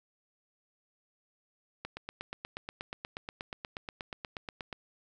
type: click train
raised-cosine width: 0.3 ms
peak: -22 dBFS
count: 25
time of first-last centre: 1.85-4.728 s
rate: 8.34 Hz
effects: none